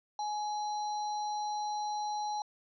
sine tone with sample-and-hold, 840 Hz, G#5, 19 cents sharp, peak -32 dBFS, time 0.19-2.42 s, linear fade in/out 2 ms, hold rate 4900 Hz, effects resampled to 16000 Hz

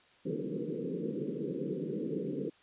white band-pass noise, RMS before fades -36 dBFS, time 0.25-2.5 s, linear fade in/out 10 ms, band 140 to 490 Hz, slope 96 dB/octave, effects white hiss -63 dBFS RMS until 2.62 s + resampled to 8000 Hz

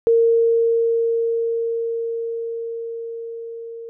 sine tone with level ramp, 460.5 Hz, A#4, 21 cents flat, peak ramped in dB -11 to -31 dBFS, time 0.07-3.89 s, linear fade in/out 0 ms, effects none

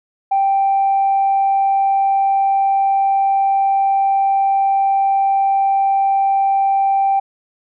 sine tone, 784 Hz, G5, in tune, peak -11 dBFS, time 0.31-7.2 s, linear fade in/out 10 ms, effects tanh soft clip ceiling -8 dBFS

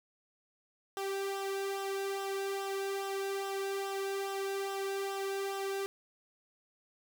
sawtooth tone with flanger, 392 Hz, G4, in tune, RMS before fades -36 dBFS, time 0.97-5.86 s, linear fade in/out 0 ms, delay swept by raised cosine 0.44 to 1.64 ms, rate 2.4 Hz, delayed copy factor -0.65, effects none

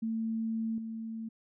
sine tone with level steps, 224.2 Hz, A3, 33 cents sharp, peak -30 / -36 dBFS, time 0.02-1.29 s, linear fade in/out 10 ms, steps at 0.78 s, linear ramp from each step 2 ms, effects none

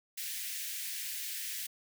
white high-pass noise, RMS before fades -39 dBFS, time 0.17-1.67 s, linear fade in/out 10 ms, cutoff 1700 Hz, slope 48 dB/octave, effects none

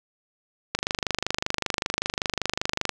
click train, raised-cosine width 0.2 ms, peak -6 dBFS, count 55, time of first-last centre 0.75-2.893 s, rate 25.2 Hz, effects none

